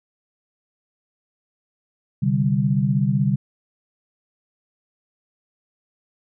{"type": "chord", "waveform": "sine", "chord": "C suspended second", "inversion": "none", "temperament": "equal", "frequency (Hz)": [130.81, 146.83, 196], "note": ["C3", "D3", "G3"], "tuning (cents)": [0, 0, 0], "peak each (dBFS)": -21, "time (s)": [2.22, 3.36], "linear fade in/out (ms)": 10, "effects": []}